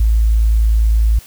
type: tone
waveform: sine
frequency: 55 Hz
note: A1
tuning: in tune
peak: -9 dBFS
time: 0-1.19 s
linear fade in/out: 5 ms
effects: white hiss -41 dBFS RMS until 1.26 s